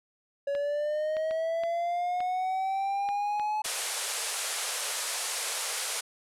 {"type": "linear sweep", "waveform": "triangle", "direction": "up", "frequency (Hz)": [560, 858], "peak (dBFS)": -25, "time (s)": [0.47, 3.62], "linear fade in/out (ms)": 5}
{"type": "clicks", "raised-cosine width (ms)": 0.3, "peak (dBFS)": -25, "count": 8, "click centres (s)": [0.551, 1.168, 1.31, 1.636, 2.205, 3.089, 3.397, 3.659]}
{"type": "band-pass noise", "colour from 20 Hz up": "white", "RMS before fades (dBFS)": -33, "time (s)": [3.64, 6.01], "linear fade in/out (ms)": 10, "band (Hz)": [430, 11000], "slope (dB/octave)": 48}
{"effects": []}